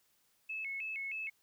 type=tone with vibrato; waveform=sine; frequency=2389 Hz; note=D7; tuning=29 cents sharp; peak=-37 dBFS; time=0.49-1.3 s; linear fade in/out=10 ms; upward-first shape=square; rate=3.2 Hz; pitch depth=150 cents each way; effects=white hiss -73 dBFS RMS until 1.42 s